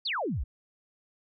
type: exponential sweep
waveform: sine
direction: down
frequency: 4978 to 46.01 Hz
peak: -28 dBFS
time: 0.05-0.44 s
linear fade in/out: 10 ms
effects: none